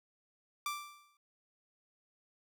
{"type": "tone with exponential decay", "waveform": "sawtooth", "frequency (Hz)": 1174.7, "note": "D6", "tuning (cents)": 0, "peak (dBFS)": -29, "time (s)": [0.66, 1.17], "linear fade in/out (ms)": 2, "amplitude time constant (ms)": 110, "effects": []}